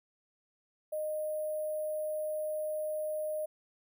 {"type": "tone with sample-and-hold", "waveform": "sine", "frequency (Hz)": 615, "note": "D#5", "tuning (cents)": -20, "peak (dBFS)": -32, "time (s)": [0.92, 3.46], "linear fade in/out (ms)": 10, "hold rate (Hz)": 11025, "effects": []}